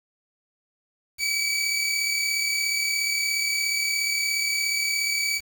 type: tone pair together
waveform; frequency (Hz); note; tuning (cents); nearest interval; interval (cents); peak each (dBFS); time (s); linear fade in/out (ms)
20% pulse; 2282 / 2319; C#7 / D7; +50 / -22; unison; 28; -19 / -25; 1.18-5.41; 50
effects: 7-bit